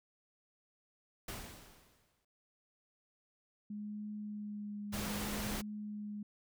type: noise with exponential decay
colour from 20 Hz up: pink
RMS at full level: -42 dBFS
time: 1.28-2.25 s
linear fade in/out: 5 ms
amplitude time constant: 210 ms
type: tone with vibrato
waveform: sine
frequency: 208 Hz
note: G#3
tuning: 3 cents sharp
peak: -40 dBFS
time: 3.7-6.23 s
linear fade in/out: 5 ms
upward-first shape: triangle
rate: 0.62 Hz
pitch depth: 20 cents each way
type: noise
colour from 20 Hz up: pink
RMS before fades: -40 dBFS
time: 4.92-5.62 s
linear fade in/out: 20 ms
effects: none